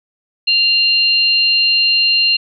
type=tone pair together; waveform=sine; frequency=2784 / 4180 Hz; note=F7 / C8; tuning=-6 / -2 cents; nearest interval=perfect fifth; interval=704 cents; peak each=-13 dBFS; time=0.47-2.37 s; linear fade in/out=10 ms; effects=none